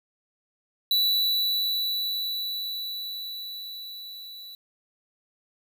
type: tone with level ramp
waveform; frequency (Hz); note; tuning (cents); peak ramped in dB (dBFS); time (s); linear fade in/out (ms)
square; 3951; B7; 0; -20 to -41; 0.91-4.55; 2
effects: 10-bit